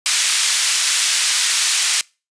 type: band-pass noise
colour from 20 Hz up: white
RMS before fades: -17 dBFS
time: 0.06-2.01 s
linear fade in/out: 0 ms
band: 1900 to 8700 Hz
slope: 12 dB/octave
effects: noise-tail reverb RT60 0.3 s tail -25 dB re dry + resampled to 22050 Hz